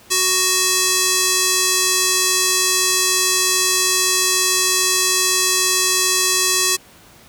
square tone with band-pass filter, 371.2 Hz, F#4, 6 cents sharp, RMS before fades -17 dBFS, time 0.1-6.77 s, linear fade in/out 20 ms, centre 7200 Hz, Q 1.2, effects pink hiss -46 dBFS RMS until 7.28 s + high-pass 60 Hz 12 dB/octave

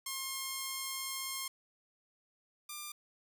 5% pulse tone pair in turn, 1069 / 1193.2 Hz, C6 / D6, +37 / +27 cents, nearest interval major second, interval 190 cents, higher second, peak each -25 / -30 dBFS, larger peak first, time 0.06-1.48 / 2.69-2.92 s, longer first, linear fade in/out 5 ms, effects none

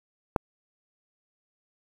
click, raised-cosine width 1 ms, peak -8 dBFS, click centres 0.362 s, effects 7-bit

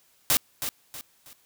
white noise with echo, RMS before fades -21 dBFS, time 0.3-0.37 s, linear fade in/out 0 ms, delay 320 ms, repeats 3, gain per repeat -9 dB, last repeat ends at 1.33 s, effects white hiss -63 dBFS RMS until 1.45 s

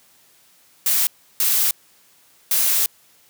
blue noise bursts at uneven times, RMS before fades -18 dBFS, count 3, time 0.86-1.07 / 1.4-1.71 / 2.51-2.86 s, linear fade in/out 2 ms, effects white hiss -55 dBFS RMS until 3.29 s + high-pass 80 Hz 12 dB/octave

